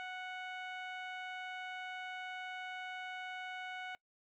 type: tone with low-pass filter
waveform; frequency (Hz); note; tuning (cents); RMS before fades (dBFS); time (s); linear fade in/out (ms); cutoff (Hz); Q
15% pulse; 739; F#5; -2; -44; 0-3.95; 0; 2700; 0.9
effects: noise-tail reverb RT60 0.1 s tail -23 dB re dry